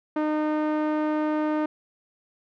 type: tone with low-pass filter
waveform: sawtooth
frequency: 305.7 Hz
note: D#4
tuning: 30 cents flat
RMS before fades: -25 dBFS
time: 0.16-1.66 s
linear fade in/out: 5 ms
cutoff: 1300 Hz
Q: 0.84
effects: none